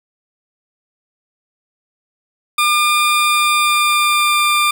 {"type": "tone with pitch glide", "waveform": "20% pulse", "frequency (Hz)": [1203, 1194], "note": ["D6", "D6"], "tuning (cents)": [41, 28], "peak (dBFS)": -7, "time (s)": [2.58, 4.71], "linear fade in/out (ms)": 5, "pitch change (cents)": -13, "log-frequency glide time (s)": [3.15, 4.41], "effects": ["7-bit"]}